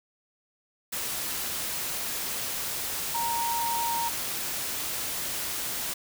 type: tone in noise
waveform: sine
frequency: 932.3 Hz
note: A#5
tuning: in tune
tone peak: -27 dBFS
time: 3.14-4.09 s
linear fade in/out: 10 ms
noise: white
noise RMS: -32 dBFS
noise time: 0.92-5.94 s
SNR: +2 dB
effects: none